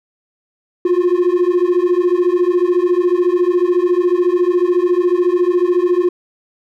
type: beating tone pair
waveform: triangle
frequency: 349.2 / 363.2 Hz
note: F4 / F#4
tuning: 0 / -32 cents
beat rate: 14 Hz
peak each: -11 dBFS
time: 0.85-6.09 s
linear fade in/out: 5 ms
effects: tanh soft clip ceiling -7 dBFS